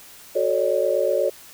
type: chord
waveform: sine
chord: D major seventh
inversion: first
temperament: equal with one note detuned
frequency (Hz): 370 / 440 / 554.4 / 602.8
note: F#4 / A4 / C#5 / D5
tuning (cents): 0 / 0 / 0 / +45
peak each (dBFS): -26 / -25 / -21 / -24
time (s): 0.35-1.3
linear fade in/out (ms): 10
effects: white hiss -45 dBFS RMS until 1.53 s